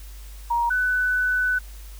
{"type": "tone pair in turn", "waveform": "sine", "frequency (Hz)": [943, 1496.9], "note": ["A#5", "F#6"], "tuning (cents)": [20, 20], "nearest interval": "minor sixth", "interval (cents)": 800, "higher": "second", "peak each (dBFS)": -19, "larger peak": "neither", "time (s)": [[0.5, 0.7], [0.7, 1.59]], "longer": "second", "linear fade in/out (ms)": 10, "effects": ["added 50 Hz sine -37 dBFS peak until 1.99 s", "white hiss -49 dBFS RMS until 1.99 s"]}